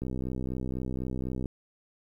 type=click train; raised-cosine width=3 ms; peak=-21 dBFS; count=93; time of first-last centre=0.02-1.458 s; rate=64 Hz; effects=10-bit